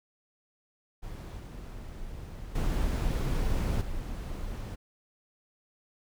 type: noise with level steps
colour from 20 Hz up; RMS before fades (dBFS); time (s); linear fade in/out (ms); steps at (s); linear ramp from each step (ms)
brown; -39 / -41 / -28 / -36; 1.02-4.76; 20; 1.39 / 2.55 / 3.81; 5
effects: none